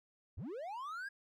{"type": "linear sweep", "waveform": "triangle", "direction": "up", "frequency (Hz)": [55, 1661.2], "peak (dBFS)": -39, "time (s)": [0.37, 1.09], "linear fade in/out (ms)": 10, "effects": []}